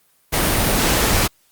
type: noise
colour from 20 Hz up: pink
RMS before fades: -17 dBFS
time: 0.32-1.28 s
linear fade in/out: 20 ms
effects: white hiss -59 dBFS RMS until 1.51 s + Opus 32 kbps